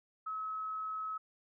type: tone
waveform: sine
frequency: 1286 Hz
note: E6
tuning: 43 cents flat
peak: -36 dBFS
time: 0.26-1.18 s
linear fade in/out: 10 ms
effects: none